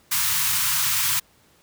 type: band-stop noise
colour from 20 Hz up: white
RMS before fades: -22 dBFS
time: 0.11-1.2 s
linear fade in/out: 10 ms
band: 170 to 900 Hz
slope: 96 dB/octave
effects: pink hiss -58 dBFS RMS until 1.62 s + high-pass 60 Hz 12 dB/octave